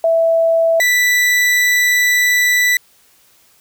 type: tone pair in turn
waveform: sine / 40% pulse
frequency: 659 / 1974.8 Hz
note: E5 / B6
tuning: -1 / -1 cents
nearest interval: octave + perfect fifth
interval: 1900 cents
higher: second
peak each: -10 dBFS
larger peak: neither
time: 0.04-0.8 / 0.8-2.77 s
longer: second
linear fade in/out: 2 ms
effects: white hiss -52 dBFS RMS until 3.6 s